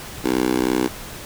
10% pulse tone with high-pass filter, 63 Hz, B1, 35 cents sharp, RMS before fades -20 dBFS, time 0.24-0.88 s, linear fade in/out 10 ms, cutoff 310 Hz, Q 2.2, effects pink hiss -35 dBFS RMS until 1.25 s

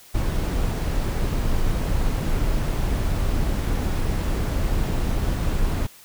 brown noise, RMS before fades -22 dBFS, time 0.14-5.87 s, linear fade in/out 10 ms, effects white hiss -48 dBFS RMS until 6.04 s

